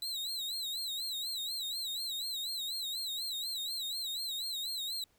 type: tone with vibrato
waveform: 40% pulse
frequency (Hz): 3951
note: B7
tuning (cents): 0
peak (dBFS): -34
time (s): 0.02-5.04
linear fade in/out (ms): 2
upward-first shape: sine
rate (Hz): 4.1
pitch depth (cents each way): 120
effects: pink hiss -71 dBFS RMS until 5.18 s